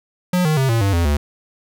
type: tone with pitch steps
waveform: square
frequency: 180.1 / 154.99 / 133.37 / 114.77 / 98.77 / 85 / 73.14 Hz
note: F#3 / D#3 / C3 / A#2 / G2 / F2 / D2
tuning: -46 / -6 / +34 / -27 / +14 / -46 / -7 cents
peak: -15 dBFS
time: 0.33-1.17 s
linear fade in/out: 5 ms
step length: 120 ms
effects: none